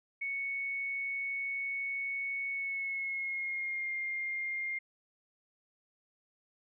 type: tone with pitch glide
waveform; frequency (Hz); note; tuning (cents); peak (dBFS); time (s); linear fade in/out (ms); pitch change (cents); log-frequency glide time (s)
sine; 2217 to 2116; C#7 to C7; 0 to +19; -33; 0.21-4.79; 10; -81; 2.51-3.92
effects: none